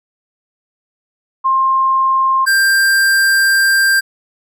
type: tone pair in turn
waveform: sine / square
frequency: 1060 / 1584.7 Hz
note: C6 / G6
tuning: +22 / +18 cents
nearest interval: perfect fifth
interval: 696 cents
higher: second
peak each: -10 dBFS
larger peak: neither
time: 1.44-2.46 / 2.46-4.01 s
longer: second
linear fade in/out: 20 ms
effects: none